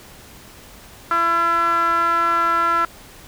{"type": "tone with band-pass filter", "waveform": "sawtooth", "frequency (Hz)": 337.3, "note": "E4", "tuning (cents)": 40, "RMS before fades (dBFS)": -18, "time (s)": [1.11, 2.85], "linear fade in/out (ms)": 2, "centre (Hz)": 1300, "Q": 7.2, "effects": ["pink hiss -43 dBFS RMS until 3.27 s"]}